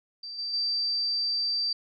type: tone with level steps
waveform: sine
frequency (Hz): 4669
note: D8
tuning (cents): -11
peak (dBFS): -36 / -30 / -25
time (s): 0.23-1.73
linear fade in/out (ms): 5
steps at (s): 0.38 / 0.53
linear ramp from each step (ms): 10
effects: none